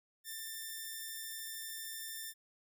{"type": "tone", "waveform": "5% pulse", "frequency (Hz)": 1787, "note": "A6", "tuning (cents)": 26, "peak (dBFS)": -31, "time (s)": [0.24, 2.34], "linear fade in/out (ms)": 50, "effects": []}